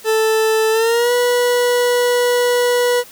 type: tone with pitch glide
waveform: 40% pulse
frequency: 440 to 488.2 Hz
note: A4 to B4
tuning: 0 to -20 cents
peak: -12 dBFS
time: 0.04-3.04 s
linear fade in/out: 50 ms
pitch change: +180 cents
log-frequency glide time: 0.71-1.12 s
effects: white hiss -41 dBFS RMS until 3.11 s